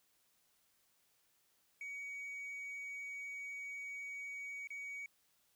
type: tone with dropouts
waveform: sine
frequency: 2254 Hz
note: C#7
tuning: 28 cents sharp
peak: -40 dBFS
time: 1.81-5.06 s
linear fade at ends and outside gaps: 2 ms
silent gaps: 4.673-4.704 s
effects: tanh soft clip ceiling -42 dBFS + white hiss -75 dBFS RMS until 5.55 s